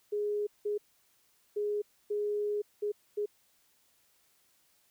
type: tone bursts at uneven times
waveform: sine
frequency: 415.3 Hz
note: G#4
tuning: in tune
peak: -29 dBFS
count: 6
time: 0.12-0.47 / 0.65-0.78 / 1.56-1.82 / 2.1-2.62 / 2.82-2.92 / 3.17-3.26 s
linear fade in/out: 10 ms
effects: white hiss -69 dBFS RMS until 4.9 s